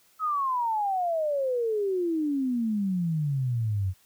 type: exponential sweep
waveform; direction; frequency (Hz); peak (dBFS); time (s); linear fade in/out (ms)
sine; down; 1295 to 90.5; -24; 0.19-3.94; 50
effects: white hiss -62 dBFS RMS until 4.05 s